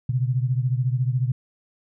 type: beating tone pair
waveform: sine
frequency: 123.47 / 137.47 Hz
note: B2 / C#3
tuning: 0 / -14 cents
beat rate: 14 Hz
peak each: -21 / -25 dBFS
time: 0.09-1.32 s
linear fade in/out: 5 ms
effects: none